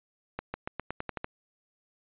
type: accelerating click train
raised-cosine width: 0.5 ms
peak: -18 dBFS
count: 9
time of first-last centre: 0.39-1.244 s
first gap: 150 ms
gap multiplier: 0.9
effects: resampled to 8000 Hz